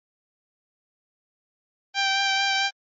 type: tone with vibrato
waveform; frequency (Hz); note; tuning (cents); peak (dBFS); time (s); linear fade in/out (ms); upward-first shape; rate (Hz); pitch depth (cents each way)
10% pulse; 784; G5; 0; -12; 1.94-2.71; 50; sine; 4.5; 16
effects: MP3 32 kbps